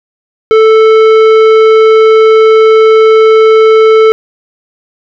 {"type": "tone with tanh clipping", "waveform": "sine", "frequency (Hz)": 440, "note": "A4", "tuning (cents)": 0, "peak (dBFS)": -3, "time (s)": [0.51, 4.12], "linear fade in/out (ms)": 0, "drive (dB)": 13, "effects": []}